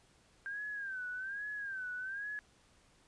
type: tone with vibrato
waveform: sine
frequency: 1582 Hz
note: G6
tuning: 15 cents sharp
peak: -38 dBFS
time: 0.46-2.39 s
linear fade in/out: 0 ms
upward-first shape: sine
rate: 1.2 Hz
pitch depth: 120 cents each way
effects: pink hiss -67 dBFS RMS until 3.07 s + resampled to 22050 Hz